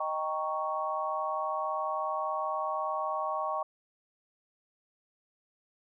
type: chord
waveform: sine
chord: Eb dominant seventh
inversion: none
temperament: equal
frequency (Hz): 622.3 / 784 / 932.3 / 1108.7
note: Eb5 / G5 / Bb5 / Db6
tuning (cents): 0 / 0 / 0 / 0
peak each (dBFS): -35 / -36 / -38 / -33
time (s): 0-3.63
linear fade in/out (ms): 5
effects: none